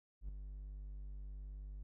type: tone with ADSR envelope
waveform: triangle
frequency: 49.45 Hz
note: G1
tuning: 16 cents sharp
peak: -37 dBFS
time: 0.21-1.83 s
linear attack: 76 ms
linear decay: 5 ms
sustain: -6 dB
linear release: 4 ms
effects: none